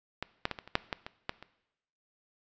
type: clicks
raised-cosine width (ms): 0.3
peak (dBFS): -17 / -12 / -17 / -24 / -30 / -8 / -15 / -23 / -15 / -29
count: 10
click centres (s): 0.226 / 0.454 / 0.513 / 0.588 / 0.676 / 0.754 / 0.928 / 1.065 / 1.294 / 1.426
effects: noise-tail reverb RT60 0.9 s tail -19 dB re dry + resampled to 16000 Hz